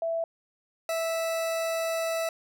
sine / 40% pulse tone pair in turn, 662 / 656.7 Hz, E5 / E5, +7 / -7 cents, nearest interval unison, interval 14 cents, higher first, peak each -26 dBFS, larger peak neither, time 0.02-0.24 / 0.89-2.29 s, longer second, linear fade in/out 2 ms, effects none

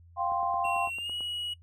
sine chord, F suspended second, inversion none, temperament equal, 698.5 / 784 / 1046.5 Hz, F5 / G5 / C6, 0 / 0 / 0 cents, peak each -31 dBFS, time 0.16-0.9 s, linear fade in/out 50 ms
click train, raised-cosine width 1 ms, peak -33 dBFS, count 9, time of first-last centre 0.32-1.207 s, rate 9.02 Hz
triangle tone with pitch glide, 2732 to 2911 Hz, F7 to F#7, -39 to -29 cents, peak -31 dBFS, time 0.64-1.54 s, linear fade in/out 10 ms, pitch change +110 cents, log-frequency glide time 0.94-1.13 s
effects noise-tail reverb RT60 0.1 s tail -21 dB re dry + added 85 Hz sine -52 dBFS peak until 1.62 s

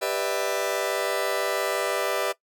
sawtooth chord, E minor seventh, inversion first, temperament just, 395.6 / 494.4 / 593.3 / 659.3 Hz, G4 / B4 / D5 / E5, +16 / +2 / +18 / 0 cents, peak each -27 / -26 / -25 / -26 dBFS, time 0.01-2.33 s, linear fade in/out 20 ms, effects noise-tail reverb RT60 0.1 s tail -20 dB re dry

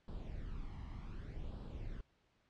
brown noise with flanger, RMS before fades -45 dBFS, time 0.08-2.01 s, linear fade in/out 2 ms, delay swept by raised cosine 0.23 to 1.01 ms, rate 0.66 Hz, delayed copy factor +0.65, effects pink hiss -75 dBFS RMS until 2.49 s + low-pass 4000 Hz 12 dB/octave

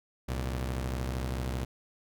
sawtooth tone pair together, 64.73 / 116.54 Hz, C2 / A#2, -18 / 0 cents, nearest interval minor seventh, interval 1018 cents, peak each -28 / -34 dBFS, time 0.28-1.65 s, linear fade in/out 10 ms, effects none

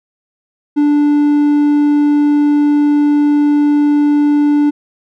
triangle tone, 293 Hz, D4, 4 cents flat, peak -6 dBFS, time 0.76-4.71 s, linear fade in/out 20 ms, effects none

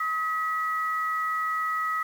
sine tone pair together, 1271 / 1947.1 Hz, D#6 / B6, +36 / -25 cents, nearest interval perfect fifth, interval 739 cents, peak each -26 / -31 dBFS, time 0-2.03 s, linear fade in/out 5 ms, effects 8-bit

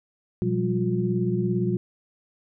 sine tone cluster, 121.7 / 178.4 / 195.8 / 356.9 Hz, B2 / F3 / G3 / F4, -25 / +37 / -2 / +38 cents, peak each -27 dBFS, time 0.42-1.77 s, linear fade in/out 0 ms, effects none

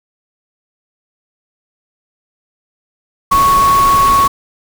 sine tone in noise, 1108.7 Hz, C#6, in tune, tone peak -7 dBFS, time 3.31-4.28 s, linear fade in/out 10 ms, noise pink, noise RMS -20 dBFS, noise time 3.31-4.28 s, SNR +10 dB, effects none

